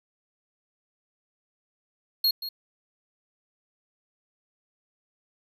square tone with echo, 4284 Hz, C8, 40 cents sharp, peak -20 dBFS, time 2.24-2.31 s, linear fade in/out 5 ms, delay 180 ms, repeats 1, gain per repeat -12 dB, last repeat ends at 2.49 s, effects none

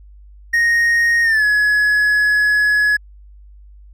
triangle tone with pitch glide, 1864 to 1689.7 Hz, A#6 to G#6, -1 to +29 cents, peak -10 dBFS, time 0.53-2.97 s, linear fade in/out 10 ms, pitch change -170 cents, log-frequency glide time 1.23-1.44 s, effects added 50 Hz sine -39 dBFS peak until 3.93 s

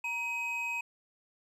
triangle tone pair together, 940.4 / 2528 Hz, A#5 / D#7, +15 / +27 cents, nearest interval octave + perfect fourth, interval 1712 cents, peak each -38 / -31 dBFS, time 0.04-0.81 s, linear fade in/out 5 ms, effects resampled to 32000 Hz + 11-bit

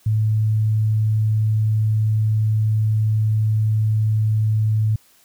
sine tone, 108.5 Hz, A2, 24 cents flat, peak -15 dBFS, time 0.06-4.96 s, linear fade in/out 5 ms, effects white hiss -55 dBFS RMS until 5.24 s

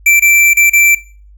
square tone with dropouts, 2341 Hz, D7, 6 cents flat, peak -6 dBFS, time 0.06-0.95 s, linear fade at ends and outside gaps 5 ms, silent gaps 0.197-0.221 / 0.535-0.569 / 0.698-0.732 s, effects noise-tail reverb RT60 0.4 s tail -20 dB re dry + added 50 Hz sine -37 dBFS peak until 1.37 s

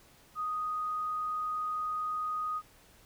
sine tone, 1244.5 Hz, D#6, in tune, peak -31 dBFS, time 0.35-2.62 s, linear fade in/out 50 ms, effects pink hiss -60 dBFS RMS until 3.05 s

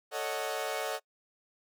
sawtooth chord, D# half-diminished seventh, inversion second, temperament equal with one note detuned, 442.8 / 554.4 / 622.3 / 740 Hz, A4 / C#5 / D#5 / F#5, +11 / 0 / 0 / 0 cents, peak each -34 dBFS, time 0.11-1 s, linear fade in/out 50 ms, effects noise-tail reverb RT60 0.1 s tail -24 dB re dry

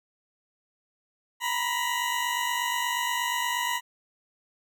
20% pulse tone pair together, 947.6 / 996 Hz, A#5 / B5, +28 / +14 cents, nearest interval minor second, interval 86 cents, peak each -24 dBFS, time 1.4-3.81 s, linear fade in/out 50 ms, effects none

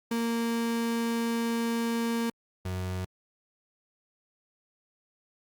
35% pulse tone pair in turn, 231.6 / 92.26 Hz, A#3 / F#2, -11 / -4 cents, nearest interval octave + major third, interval 1593 cents, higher first, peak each -25 / -29 dBFS, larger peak first, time 0.11-2.3 / 2.65-3.05 s, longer first, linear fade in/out 5 ms, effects Opus 48 kbps

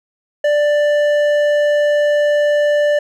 sine tone with hard clipping, 589 Hz, D5, 5 cents sharp, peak -13 dBFS, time 0.44-2.99 s, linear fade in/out 5 ms, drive 8 dB, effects none

